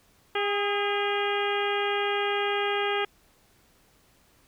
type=harmonic tone with a mistuned harmonic; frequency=405.7 Hz; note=G#4; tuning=41 cents flat; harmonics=1 / 2 / 3 / 4 / 5 / 6 / 7 / 8; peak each=-28 / -31 / -33 / -34 / -35 / -36 / -36 / -37 dBFS; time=0.35-3.05 s; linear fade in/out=5 ms; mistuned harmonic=3; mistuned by=+46 cents; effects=pink hiss -62 dBFS RMS until 4.47 s